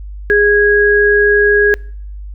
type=tone pair together; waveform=sine; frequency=413 / 1652 Hz; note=G#4 / G#6; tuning=-10 / -10 cents; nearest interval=2 octaves; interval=2400 cents; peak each=-10 dBFS; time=0.3-1.74 s; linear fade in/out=0 ms; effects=noise-tail reverb RT60 0.6 s tail -26 dB re dry + added 50 Hz sine -25 dBFS peak until 2.34 s